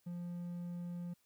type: tone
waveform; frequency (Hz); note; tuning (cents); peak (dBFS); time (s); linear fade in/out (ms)
triangle; 174.61; F3; 0; -38; 0.06-1.14; 10
effects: white hiss -75 dBFS RMS until 1.25 s